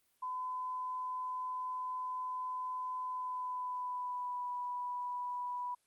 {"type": "tone with pitch glide", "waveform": "sine", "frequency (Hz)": [1012, 984.3], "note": ["B5", "B5"], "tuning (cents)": [42, -6], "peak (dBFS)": -36, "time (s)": [0.22, 5.75], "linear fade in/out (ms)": 10, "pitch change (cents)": -48, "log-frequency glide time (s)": [3.05, 4.51], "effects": ["white hiss -75 dBFS RMS until 5.86 s", "Opus 32 kbps"]}